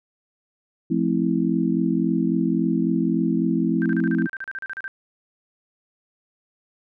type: chord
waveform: sine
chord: F major seventh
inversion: none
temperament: just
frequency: 174.61 / 218.3 / 261.9 / 327.4 Hz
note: F3 / A3 / C4 / E4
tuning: 0 / -13 / +2 / -12 cents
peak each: -24 dBFS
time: 0.9-4.27 s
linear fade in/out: 10 ms
type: tone bursts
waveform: sine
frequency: 1568 Hz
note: G6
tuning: in tune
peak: -28 dBFS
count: 15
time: 3.82-4.879 s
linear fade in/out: 0 ms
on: 37 ms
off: 36 ms
effects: none